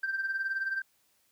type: tone with tremolo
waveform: sine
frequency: 1568 Hz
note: G6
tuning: in tune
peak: -25 dBFS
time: 0.03-0.82 s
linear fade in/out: 5 ms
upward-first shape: triangle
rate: 19 Hz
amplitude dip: 75%
effects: tanh soft clip ceiling -25 dBFS + white hiss -70 dBFS RMS until 1.31 s